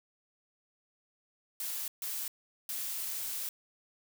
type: noise bursts at uneven times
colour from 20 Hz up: blue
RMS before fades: -37 dBFS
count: 3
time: 1.6-1.88 / 2.02-2.28 / 2.69-3.49 s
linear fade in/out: 2 ms
effects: none